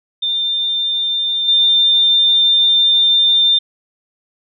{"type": "tone with level steps", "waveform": "sine", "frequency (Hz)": 3597, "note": "A7", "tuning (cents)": 37, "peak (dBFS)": [-15, -9], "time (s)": [0.22, 3.59], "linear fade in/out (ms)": 10, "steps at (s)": 1.48, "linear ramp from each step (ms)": 5, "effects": []}